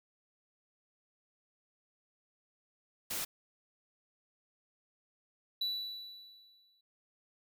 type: noise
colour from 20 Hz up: white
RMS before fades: -37 dBFS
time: 3.1-3.25 s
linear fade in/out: 10 ms
type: tone with exponential decay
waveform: triangle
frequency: 3951 Hz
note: B7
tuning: in tune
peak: -29 dBFS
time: 5.61-6.81 s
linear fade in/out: 5 ms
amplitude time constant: 260 ms
effects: none